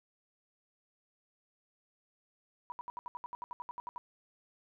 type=tone bursts; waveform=sine; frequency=974 Hz; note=B5; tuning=24 cents flat; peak=-38 dBFS; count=15; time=2.7-3.98 s; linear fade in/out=0 ms; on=20 ms; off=70 ms; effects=none